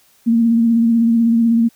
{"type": "tone with vibrato", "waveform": "sine", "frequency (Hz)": 230.7, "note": "A#3", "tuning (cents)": -18, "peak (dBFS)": -10, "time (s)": [0.26, 1.69], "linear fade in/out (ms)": 20, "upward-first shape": "triangle", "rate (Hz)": 16, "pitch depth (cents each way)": 38, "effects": ["white hiss -54 dBFS RMS until 1.75 s"]}